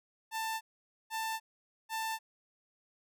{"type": "tone bursts", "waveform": "sawtooth", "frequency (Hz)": 889, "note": "A5", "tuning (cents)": 18, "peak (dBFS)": -30, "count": 3, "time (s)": [0.31, 2.19], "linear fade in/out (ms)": 50, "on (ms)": 300, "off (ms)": 490, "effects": []}